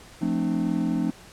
triangle chord, D minor seventh, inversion first, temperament equal with one note detuned, 174.61 / 220 / 261.6 / 301.2 Hz, F3 / A3 / C4 / D4, 0 / 0 / 0 / +44 cents, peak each -26 dBFS, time 0.21-1.11 s, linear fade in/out 10 ms, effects pink hiss -48 dBFS RMS until 1.32 s + low-pass 10000 Hz 12 dB/octave

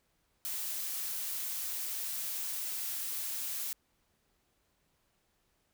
blue noise, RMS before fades -37 dBFS, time 0.45-3.73 s, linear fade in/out 0 ms, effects pink hiss -75 dBFS RMS until 5.73 s

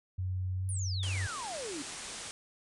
sine tone with pitch glide, 92.5 to 94.44 Hz, F#2 to F#2, 0 to +36 cents, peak -31 dBFS, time 0.18-1.27 s, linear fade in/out 10 ms, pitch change +36 cents, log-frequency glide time 0.57-0.66 s
sine exponential sweep, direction down, 10070 to 272.3 Hz, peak -38 dBFS, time 0.69-1.82 s, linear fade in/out 0 ms
white low-pass noise, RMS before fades -43 dBFS, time 1.03-2.31 s, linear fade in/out 0 ms, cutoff 9800 Hz, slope 96 dB/octave
effects none

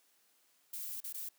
violet noise with dropouts, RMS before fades -42 dBFS, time 0.73-1.29 s, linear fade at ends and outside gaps 5 ms, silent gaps 1.005-1.04 / 1.127-1.142 s, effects white hiss -71 dBFS RMS until 1.38 s + high-pass 200 Hz 12 dB/octave

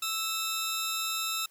15% pulse tone pair together, 1318.5 / 3700 Hz, E6 / A#7, 0 / -14 cents, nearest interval octave + tritone, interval 1786 cents, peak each -26 dBFS, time 0.02-1.46 s, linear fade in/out 5 ms, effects white hiss -63 dBFS RMS until 1.5 s

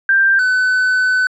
sine / triangle tone pair in turn, 1579 / 1507.7 Hz, G6 / F#6, +12 / +32 cents, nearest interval minor second, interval 80 cents, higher first, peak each -9 / -10 dBFS, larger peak first, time 0.09-0.39 / 0.39-1.27 s, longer second, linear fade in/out 2 ms, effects resampled to 22050 Hz

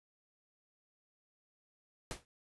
pink noise with exponential decay, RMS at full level -37 dBFS, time 2.11-2.25 s, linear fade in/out 0 ms, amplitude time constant 29 ms, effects resampled to 24000 Hz

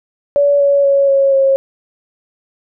sine tone with pitch steps, 571 / 563.5 / 556 / 548.7 / 541.4 Hz, D5 / C#5 / C#5 / C#5 / C#5, -49 / +28 / +5 / -18 / -41 cents, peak -8 dBFS, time 0.36-1.56 s, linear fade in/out 0 ms, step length 240 ms, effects none

